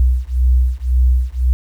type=beating tone pair; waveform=sine; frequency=61.74 / 63.64 Hz; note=B1 / C2; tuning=0 / -47 cents; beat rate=1.9 Hz; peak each=-14 dBFS; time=0-1.53 s; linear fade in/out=0 ms; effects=8-bit